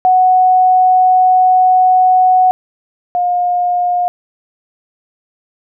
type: tone pair in turn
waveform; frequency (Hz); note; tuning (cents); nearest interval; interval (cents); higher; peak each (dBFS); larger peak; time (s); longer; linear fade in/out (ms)
sine; 740 / 713.1; F#5 / F5; 0 / +36; minor second; 64; first; -6 / -11; first; 0.05-2.51 / 3.15-4.08; first; 0
effects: none